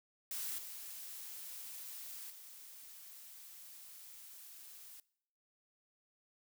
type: noise with level steps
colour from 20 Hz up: blue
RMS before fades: -41 / -48 / -54 dBFS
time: 0.31-5 s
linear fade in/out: 2 ms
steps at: 0.58 / 2.3 s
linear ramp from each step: 5 ms
effects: noise-tail reverb RT60 0.7 s tail -22 dB re dry